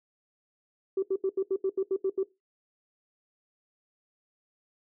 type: tone bursts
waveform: sine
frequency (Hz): 383.6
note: G4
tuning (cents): -37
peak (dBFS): -23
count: 10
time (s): 0.97-2.232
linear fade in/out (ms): 5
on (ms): 56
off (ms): 78
effects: noise-tail reverb RT60 0.2 s tail -18 dB re dry + tanh soft clip ceiling -19 dBFS